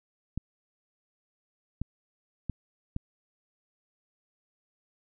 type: clicks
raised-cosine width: 5 ms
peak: -19 dBFS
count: 4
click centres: 0.376 / 1.816 / 2.497 / 2.964 s
effects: none